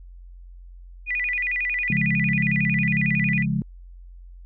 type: tone with vibrato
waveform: sine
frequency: 2207 Hz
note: C#7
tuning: 8 cents flat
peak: -22 dBFS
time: 1.06-3.46 s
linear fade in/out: 50 ms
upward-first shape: square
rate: 11 Hz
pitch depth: 190 cents each way
type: chord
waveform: sine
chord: Db major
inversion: none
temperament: equal with one note detuned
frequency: 138.59 / 172.31 / 207.7 Hz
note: Db3 / F3 / Ab3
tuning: 0 / -23 / 0 cents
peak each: -25 dBFS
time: 1.9-3.62 s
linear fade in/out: 2 ms
effects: added 44 Hz sine -40 dBFS peak until 4.45 s